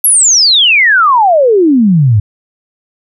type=exponential sweep; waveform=sine; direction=down; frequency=11690 to 98 Hz; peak=-4 dBFS; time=0.04-2.2 s; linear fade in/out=5 ms; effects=none